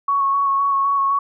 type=tone with vibrato; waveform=sine; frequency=1108.7 Hz; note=C#6; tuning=in tune; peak=-15 dBFS; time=0.08-1.19 s; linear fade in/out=5 ms; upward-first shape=square; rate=3.9 Hz; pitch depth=15 cents each way; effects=none